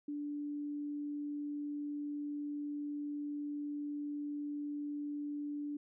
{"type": "tone", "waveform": "sine", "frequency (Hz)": 292, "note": "D4", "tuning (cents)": -10, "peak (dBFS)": -37, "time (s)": [0.08, 5.77], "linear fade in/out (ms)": 5, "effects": []}